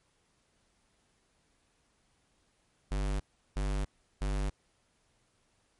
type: tone bursts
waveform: square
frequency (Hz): 49.34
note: G1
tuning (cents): +12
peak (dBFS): -30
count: 3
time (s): 2.91-4.5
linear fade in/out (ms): 10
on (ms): 290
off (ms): 360
effects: pink hiss -72 dBFS RMS until 5.79 s + MP3 48 kbps